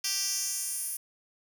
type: tone with high-pass filter sweep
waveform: 10% pulse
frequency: 392 Hz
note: G4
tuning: in tune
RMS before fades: -32 dBFS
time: 0.04-0.97 s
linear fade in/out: 5 ms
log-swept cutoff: 4400 to 11000 Hz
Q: 2
effects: none